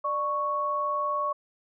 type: tone pair together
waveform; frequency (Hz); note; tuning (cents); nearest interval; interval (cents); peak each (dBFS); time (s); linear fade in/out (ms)
sine; 593.8 / 1108.7; D5 / C#6; +19 / 0; major seventh; 1081; -32 / -26; 0.04-1.33; 10
effects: none